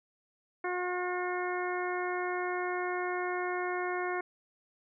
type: harmonic tone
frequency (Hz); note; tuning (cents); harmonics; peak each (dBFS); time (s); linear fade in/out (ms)
360; F#4; -47; 1 / 2 / 3 / 4 / 5 / 6; -34 / -37 / -39 / -40 / -41 / -42; 0.64-4.21; 5
effects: none